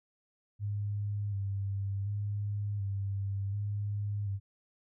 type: tone with vibrato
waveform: sine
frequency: 100.7 Hz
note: G2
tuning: 47 cents sharp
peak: -31 dBFS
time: 0.59-4.4 s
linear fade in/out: 50 ms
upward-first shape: square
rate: 0.68 Hz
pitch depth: 33 cents each way
effects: none